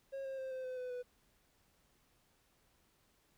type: tone with pitch steps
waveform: triangle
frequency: 543 / 534.6 / 526.3 / 518.2 / 510.2 / 502.3 / 494.5 Hz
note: C#5 / C5 / C5 / C5 / C5 / B4 / B4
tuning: -36 / +37 / +10 / -17 / -44 / +29 / +2 cents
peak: -38 dBFS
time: 0.12-1.03 s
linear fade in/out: 20 ms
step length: 130 ms
effects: pink hiss -73 dBFS RMS until 3.37 s